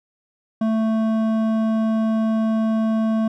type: tone with hard clipping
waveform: sine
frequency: 221.3 Hz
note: A3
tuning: 10 cents sharp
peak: -19 dBFS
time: 0.61-3.28 s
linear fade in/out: 5 ms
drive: 10 dB
effects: none